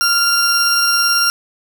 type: tone pair together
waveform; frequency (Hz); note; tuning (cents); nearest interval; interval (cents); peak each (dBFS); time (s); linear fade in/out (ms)
40% pulse; 1389 / 5574; F6 / F8; -10 / -4; 2 octaves; 2406; -14; 0.01-1.3; 0
effects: none